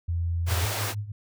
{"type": "tone", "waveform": "sine", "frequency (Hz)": 84.9, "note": "F2", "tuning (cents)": -48, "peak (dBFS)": -24, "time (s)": [0.08, 0.66], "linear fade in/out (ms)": 10}
{"type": "high-pass noise", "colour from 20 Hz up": "pink", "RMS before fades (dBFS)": -31, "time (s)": [0.46, 0.95], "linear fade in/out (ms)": 50, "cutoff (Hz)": 400, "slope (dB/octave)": 12}
{"type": "tone with tremolo", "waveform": "sine", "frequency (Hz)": 103.83, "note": "G#2", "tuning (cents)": 0, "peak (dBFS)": -26, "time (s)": [0.48, 1.12], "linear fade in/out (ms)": 5, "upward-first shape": "triangle", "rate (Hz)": 6.4, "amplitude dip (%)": 85}
{"effects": []}